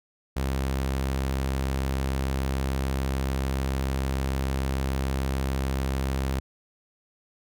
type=tone; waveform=sawtooth; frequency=66.8 Hz; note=C2; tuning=36 cents sharp; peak=-21 dBFS; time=0.36-6.4 s; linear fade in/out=10 ms; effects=none